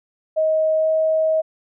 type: tone with pitch glide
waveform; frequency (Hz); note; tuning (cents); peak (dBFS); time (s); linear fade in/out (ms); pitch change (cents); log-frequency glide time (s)
sine; 630 to 634.4; D#5 to D#5; +21 to +33; -15; 0.36-1.42; 20; +12; 0.77-0.88
effects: none